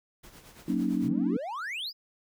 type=noise with tremolo; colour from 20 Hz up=pink; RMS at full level=-49 dBFS; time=0.23-1.09 s; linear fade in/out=10 ms; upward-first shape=sine; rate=8.9 Hz; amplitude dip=60%
type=chord; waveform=sine; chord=D# minor seventh; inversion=first; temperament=equal; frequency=185 / 233.1 / 277.2 / 311.1 Hz; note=F#3 / A#3 / C#4 / D#4; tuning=0 / 0 / 0 / 0 cents; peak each=-31 / -30 / -30 / -32 dBFS; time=0.68-1.37 s; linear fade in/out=5 ms
type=exponential sweep; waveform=triangle; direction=up; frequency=106.4 to 5274 Hz; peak=-31 dBFS; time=1.02-1.93 s; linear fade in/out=50 ms
effects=none